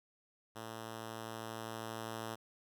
5% pulse tone with level ramp, 112.5 Hz, A2, 39 cents sharp, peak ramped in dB -33 to -29 dBFS, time 0.55-2.36 s, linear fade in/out 20 ms, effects none

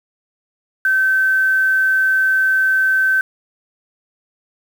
sine tone with quantisation, 1540 Hz, G6, 31 cents flat, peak -12 dBFS, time 0.85-3.21 s, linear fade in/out 2 ms, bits 6, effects none

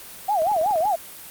sine tone with vibrato, 730 Hz, F#5, 24 cents flat, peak -18 dBFS, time 0.28-0.96 s, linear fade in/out 10 ms, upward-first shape sine, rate 5.4 Hz, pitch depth 270 cents each way
click train, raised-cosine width 1 ms, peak -25 dBFS, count 10, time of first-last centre 0.42-0.855 s, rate 20.7 Hz
effects white hiss -40 dBFS RMS until 1.3 s + Opus 32 kbps

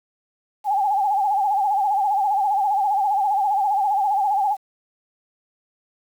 sine tone with vibrato, 808 Hz, G#5, 48 cents flat, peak -17 dBFS, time 0.64-4.57 s, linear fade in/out 50 ms, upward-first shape sine, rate 15 Hz, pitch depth 94 cents each way, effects 8-bit

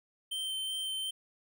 square tone with vibrato, 3111 Hz, G7, 14 cents flat, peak -34 dBFS, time 0.31-1.11 s, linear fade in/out 10 ms, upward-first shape sine, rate 2.7 Hz, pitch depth 8 cents each way, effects none

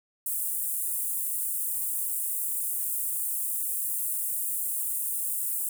pink high-pass noise, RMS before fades -30 dBFS, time 0.26-5.69 s, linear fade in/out 2 ms, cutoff 8600 Hz, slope 48 dB/octave, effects none

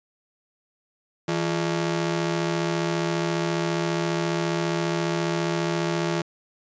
sawtooth ring-modulated tone, 254.7 Hz, C4, 46 cents flat, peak -16 dBFS, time 1.28-6.22 s, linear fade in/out 5 ms, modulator 90 Hz, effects resampled to 16000 Hz

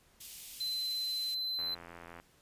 white high-pass noise, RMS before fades -47 dBFS, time 0.2-1.35 s, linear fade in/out 10 ms, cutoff 2500 Hz, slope 24 dB/octave
triangle tone, 4058 Hz, B7, 46 cents sharp, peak -32 dBFS, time 0.6-1.75 s, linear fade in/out 10 ms
click train, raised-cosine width 0.5 ms, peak -33 dBFS, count 53, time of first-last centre 1.59-2.2 s, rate 85.3 Hz
effects pink hiss -66 dBFS RMS until 2.41 s + resampled to 32000 Hz

